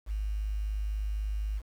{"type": "tone with quantisation", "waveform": "sine", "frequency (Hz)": 51.91, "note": "G#1", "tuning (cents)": 0, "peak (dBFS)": -29, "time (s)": [0.06, 1.62], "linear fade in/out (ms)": 50, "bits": 9, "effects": []}